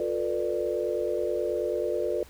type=chord; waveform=sine; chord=B half-diminished seventh; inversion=second; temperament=just; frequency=355.6 / 444.5 / 493.9 / 592.7 Hz; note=F4 / A4 / B4 / D5; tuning=+31 / +18 / 0 / +16 cents; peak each=-31 dBFS; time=0-2.23 s; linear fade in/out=2 ms; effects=added 68 Hz sine -52 dBFS peak until 2.29 s + pink hiss -53 dBFS RMS until 2.29 s